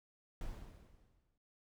brown noise with exponential decay, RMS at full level -42 dBFS, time 0.41-1.38 s, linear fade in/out 2 ms, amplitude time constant 210 ms, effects none

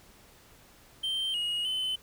triangle tone with pitch steps, 3133 / 2884 / 3042 Hz, G7 / F#7 / F#7, -2 / -45 / +47 cents, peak -27 dBFS, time 1.03-1.96 s, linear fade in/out 10 ms, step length 310 ms, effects pink hiss -57 dBFS RMS until 2.02 s

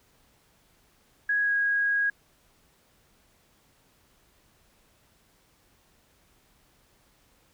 sine tone with pitch glide, 1661.2 to 1645 Hz, G#6 to G#6, 0 to -17 cents, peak -22 dBFS, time 1.29-2.1 s, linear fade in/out 5 ms, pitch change -17 cents, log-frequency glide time 1.41-1.54 s, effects pink hiss -64 dBFS RMS until 7.53 s

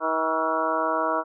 harmonic tone with a mistuned harmonic, 160 Hz, D#3, 49 cents sharp, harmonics 2 / 3 / 4 / 5 / 6 / 7 / 8 / 9, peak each -32 / -32 / -27 / -36 / -28 / -29 / -29 / -35 dBFS, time 0-1.24 s, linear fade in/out 50 ms, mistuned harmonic 8, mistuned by +70 cents, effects none

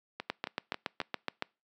two click trains, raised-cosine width 0.3 ms, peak -15 / -20 dBFS, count 9 / 4, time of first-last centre 0.3-1.424 / 0.2-1.015 s, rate 7.12 / 3.68 Hz, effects noise-tail reverb RT60 0.3 s tail -26 dB re dry + high-pass 200 Hz 12 dB/octave

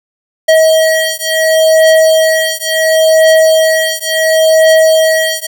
square beating tone pair, 638 / 638.71 Hz, D#5 / D#5, +43 / +45 cents, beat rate 0.71 Hz, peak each -10 dBFS, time 0.48-5.47 s, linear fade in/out 10 ms, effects 7-bit

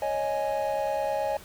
triangle chord, C# suspended second, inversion none, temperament just, 554.4 / 623.7 / 831.5 Hz, C#5 / D#5 / G#5, 0 / +4 / +2 cents, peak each -28 / -28 / -28 dBFS, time 0.02-1.37 s, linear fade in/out 2 ms, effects pink hiss -48 dBFS RMS until 1.44 s

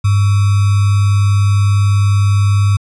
sine tone with sample-and-hold, 100.6 Hz, G2, 45 cents sharp, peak -8 dBFS, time 0.04-2.77 s, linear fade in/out 10 ms, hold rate 1225 Hz, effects resampled to 24000 Hz

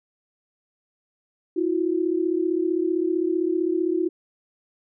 sine tone pair together, 327.1 / 362.6 Hz, E4 / F#4, -13 / -35 cents, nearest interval major second, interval 178 cents, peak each -23 dBFS, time 1.56-4.09 s, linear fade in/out 10 ms, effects none

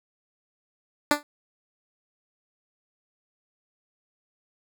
10% pulse tone with exponential decay, 293.7 Hz, D4, in tune, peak -6 dBFS, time 1.11-1.23 s, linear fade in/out 1 ms, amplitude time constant 25 ms, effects none

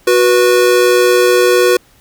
square tone pair together, 366.9 / 488.1 Hz, F#4 / B4, -15 / -20 cents, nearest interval perfect fourth, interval 495 cents, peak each -11 dBFS, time 0.07-1.77 s, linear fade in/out 5 ms, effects pink hiss -49 dBFS RMS until 2 s

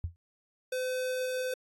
sine tone with exponential decay, 85.1 Hz, F2, 44 cents flat, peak -26 dBFS, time 0.04-0.16 s, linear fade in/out 0 ms, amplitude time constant 25 ms
square tone, 510 Hz, C5, 44 cents flat, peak -31 dBFS, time 0.72-1.54 s, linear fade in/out 5 ms
effects AAC 48 kbps

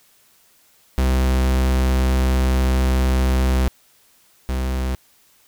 45% pulse tone pair in turn, 64.6 / 64.6 Hz, C2 / C2, -21 / -21 cents, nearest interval unison, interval 0 cents, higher neither, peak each -15 / -20 dBFS, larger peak first, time 0.98-3.68 / 4.49-4.95 s, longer first, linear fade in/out 0 ms, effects white hiss -56 dBFS RMS until 5.47 s

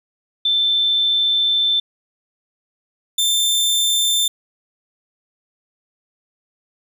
sine / sawtooth tone pair in turn, 3543 / 3566 Hz, A7 / A7, +11 / +22 cents, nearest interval unison, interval 11 cents, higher second, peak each -14 / -12 dBFS, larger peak second, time 0.45-1.8 / 3.18-4.28 s, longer first, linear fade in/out 5 ms, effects 9-bit

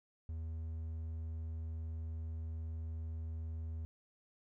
triangle tone, 80.6 Hz, E2, 38 cents flat, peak -37 dBFS, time 0.29-3.85 s, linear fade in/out 0 ms, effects none

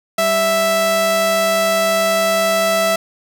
sawtooth tone pair together, 196.01 / 659.3 Hz, G3 / E5, 0 / 0 cents, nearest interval octave + major sixth, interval 2100 cents, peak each -22 / -10 dBFS, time 0.18-2.96 s, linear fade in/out 5 ms, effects none

